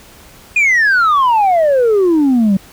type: exponential sweep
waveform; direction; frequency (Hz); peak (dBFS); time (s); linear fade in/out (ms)
sine; down; 2489 to 187; -6; 0.56-2.57; 5
effects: tanh soft clip ceiling -7 dBFS + pink hiss -41 dBFS RMS until 2.72 s